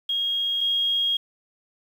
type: tone pair in turn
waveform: sine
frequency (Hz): 3268 / 3268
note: G#7 / G#7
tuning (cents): -29 / -29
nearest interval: unison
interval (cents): 0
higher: neither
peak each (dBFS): -22 / -20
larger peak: second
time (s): 0.09-0.61 / 0.61-1.17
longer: second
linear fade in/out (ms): 5
effects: 8-bit